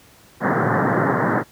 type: band-pass noise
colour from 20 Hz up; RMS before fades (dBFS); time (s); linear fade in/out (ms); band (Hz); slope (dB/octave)
pink; -19; 0.4-1.44; 50; 110 to 1900; 96
effects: pink hiss -50 dBFS RMS until 1.51 s + high-pass 60 Hz 12 dB/octave